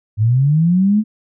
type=linear sweep; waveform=sine; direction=up; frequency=102 to 220 Hz; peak=-10 dBFS; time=0.17-1.04 s; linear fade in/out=50 ms; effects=none